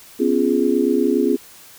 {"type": "chord", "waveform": "sine", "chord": "C# dominant seventh", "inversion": "third", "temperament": "just", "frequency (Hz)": [249.5, 277.2, 346.5, 415.8], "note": ["B3", "C#4", "E#4", "G#4"], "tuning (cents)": [18, 0, -14, 2], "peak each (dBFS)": -20, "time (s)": [0.19, 1.37], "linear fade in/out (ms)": 20, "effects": ["white hiss -44 dBFS RMS until 1.78 s"]}